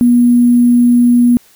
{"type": "tone with sample-and-hold", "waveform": "sine", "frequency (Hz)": 241.9, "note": "B3", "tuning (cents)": -36, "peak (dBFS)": -5, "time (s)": [0.01, 1.37], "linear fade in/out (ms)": 0, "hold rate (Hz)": 11025, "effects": ["white hiss -47 dBFS RMS until 1.55 s"]}